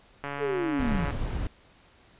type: click train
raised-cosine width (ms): 0.5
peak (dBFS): -19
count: 124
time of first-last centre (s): 0.24-1.106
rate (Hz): 142
type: linear sweep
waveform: sine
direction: down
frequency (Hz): 452.5 to 146.83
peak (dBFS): -26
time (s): 0.38-1.07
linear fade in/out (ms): 50
type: noise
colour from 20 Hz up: brown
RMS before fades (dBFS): -30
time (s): 0.79-1.47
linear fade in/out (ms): 0
effects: pink hiss -58 dBFS RMS until 2.19 s + resampled to 8000 Hz